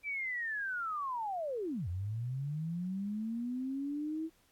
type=linear two-way sweep; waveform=sine; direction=down then up; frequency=2349 to 84.3 to 326.3 Hz; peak=-34 dBFS; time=0.03-4.3 s; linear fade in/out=50 ms; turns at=1.88 s; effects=pink hiss -69 dBFS RMS until 4.51 s + AAC 64 kbps